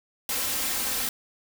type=noise with comb filter; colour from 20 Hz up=white; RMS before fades=-28 dBFS; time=0.29-1.09 s; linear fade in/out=2 ms; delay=3.8 ms; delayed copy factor=+0.65; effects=none